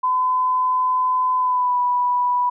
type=tone with pitch glide; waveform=sine; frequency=1014 to 984 Hz; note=B5 to B5; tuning=+45 to -7 cents; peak=-16 dBFS; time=0.03-2.5 s; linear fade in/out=10 ms; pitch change=-52 cents; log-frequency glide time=1.37-1.79 s; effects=none